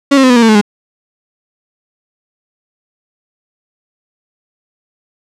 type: tone with pitch steps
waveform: 35% pulse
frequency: 279.7 / 267.8 / 256.5 / 245.6 / 235.2 / 225.2 / 215.7 / 206.5 Hz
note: C#4 / C4 / C4 / B3 / A#3 / A3 / A3 / G#3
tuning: +16 / +40 / -34 / -9 / +16 / +40 / -34 / -10 cents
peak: -3 dBFS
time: 0.11-0.614 s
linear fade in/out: 10 ms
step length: 63 ms
effects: low-pass 7000 Hz 12 dB/octave